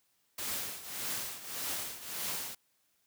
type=noise with tremolo; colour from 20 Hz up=white; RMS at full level=-35 dBFS; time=0.38-2.55 s; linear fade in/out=5 ms; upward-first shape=triangle; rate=1.7 Hz; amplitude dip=80%; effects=white hiss -74 dBFS RMS until 3.06 s + high-pass 60 Hz 12 dB/octave